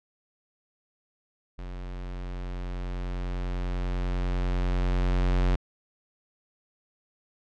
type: tone with level ramp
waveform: square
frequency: 45.05 Hz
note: F#1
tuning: 45 cents flat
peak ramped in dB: -36 to -21 dBFS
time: 1.58-5.56 s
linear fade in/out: 10 ms
effects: low-pass 4000 Hz 12 dB/octave